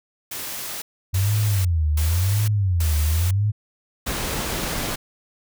white noise bursts, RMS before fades -31 dBFS, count 4, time 0.31-3.31 s, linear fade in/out 5 ms, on 510 ms, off 320 ms
sine tone with vibrato, 89.7 Hz, F2, 47 cents sharp, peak -17 dBFS, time 1.13-3.52 s, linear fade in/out 20 ms, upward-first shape sine, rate 0.94 Hz, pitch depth 300 cents each way
pink noise, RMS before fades -26 dBFS, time 4.06-4.96 s, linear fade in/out 10 ms
effects none

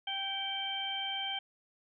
harmonic tone with a mistuned harmonic, 784 Hz, G5, in tune, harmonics 1 / 2 / 3 / 4, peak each -40 / -45 / -43 / -35 dBFS, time 0.07-1.39 s, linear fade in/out 5 ms, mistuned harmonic 3, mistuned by -31 cents, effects none

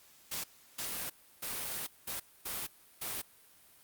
white noise bursts at uneven times, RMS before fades -38 dBFS, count 6, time 0.31-0.44 / 0.78-1.1 / 1.42-1.87 / 2.07-2.2 / 2.45-2.67 / 3.01-3.22 s, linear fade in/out 10 ms, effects white hiss -61 dBFS RMS until 3.83 s + Opus 48 kbps

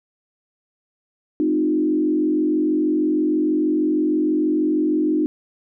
sine tone with frequency modulation, 307.3 Hz, D#4, 21 cents flat, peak -16 dBFS, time 1.4-5.26 s, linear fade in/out 0 ms, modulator 46.3 Hz, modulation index 0.92, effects none

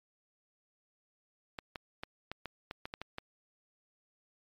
clicks, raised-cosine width 0.3 ms, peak -23 dBFS, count 10, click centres 1.588 / 1.758 / 2.035 / 2.316 / 2.457 / 2.711 / 2.855 / 2.939 / 3.016 / 3.184 s, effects MP3 96 kbps

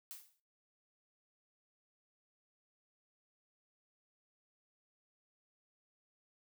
blue noise with exponential decay, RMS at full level -45 dBFS, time 0.11-0.4 s, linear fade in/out 0 ms, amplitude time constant 61 ms, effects noise-tail reverb RT60 0.3 s tail -17 dB re dry

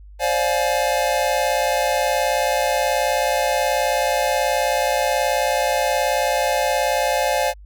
square chord, D half-diminished seventh, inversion third, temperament just, 528.6 / 587.3 / 704.8 / 845.8 Hz, C5 / D5 / F5 / Ab5, +18 / 0 / +16 / +31 cents, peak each -24 dBFS, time 0.19-7.54 s, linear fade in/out 50 ms, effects added 50 Hz sine -39 dBFS peak until 7.65 s

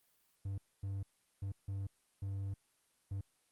triangle tone bursts at uneven times, 98 Hz, G2, in tune, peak -35 dBFS, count 6, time 0.45-0.58 / 0.83-1.03 / 1.42-1.52 / 1.68-1.87 / 2.22-2.54 / 3.11-3.21 s, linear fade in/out 5 ms, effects white hiss -74 dBFS RMS until 3.51 s + Opus 32 kbps

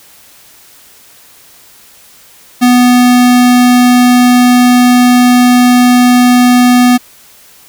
square tone, 246.9 Hz, B3, in tune, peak -4 dBFS, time 2.61-6.98 s, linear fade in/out 20 ms, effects white hiss -40 dBFS RMS until 7.68 s

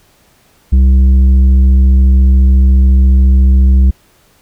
triangle tone with tanh clipping, 65.3 Hz, C2, 3 cents flat, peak -5 dBFS, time 0.72-3.91 s, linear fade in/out 10 ms, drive 11 dB, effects pink hiss -50 dBFS RMS until 4.41 s

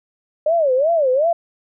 sine tone with vibrato, 587.3 Hz, D5, in tune, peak -13 dBFS, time 0.46-1.33 s, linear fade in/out 5 ms, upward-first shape sine, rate 2.7 Hz, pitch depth 260 cents each way, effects none

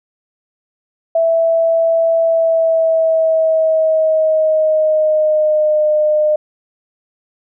sine tone with pitch glide, 659.3 to 608.1 Hz, E5 to D#5, 0 to -40 cents, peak -10 dBFS, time 1.15-6.36 s, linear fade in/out 5 ms, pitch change -140 cents, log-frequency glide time 2.23-5.88 s, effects none

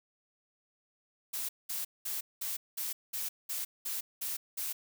blue noise bursts, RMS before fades -36 dBFS, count 10, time 1.33-4.73 s, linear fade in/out 10 ms, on 160 ms, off 200 ms, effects none

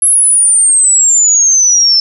sine exponential sweep, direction down, 11000 to 5274 Hz, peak -5 dBFS, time 0.02-2 s, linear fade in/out 2 ms, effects none

